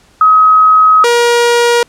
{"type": "tone pair in turn", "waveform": ["sine", "sawtooth"], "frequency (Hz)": [1270, 475.7], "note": ["D#6", "A#4"], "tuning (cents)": [35, 35], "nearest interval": "octave + perfect fourth", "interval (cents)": 1700, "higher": "first", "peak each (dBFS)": -3, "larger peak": "neither", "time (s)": [[0.21, 1.04], [1.04, 1.83]], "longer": "first", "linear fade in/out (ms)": 2, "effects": ["pink hiss -47 dBFS RMS until 1.88 s", "low-pass 9000 Hz 12 dB/octave"]}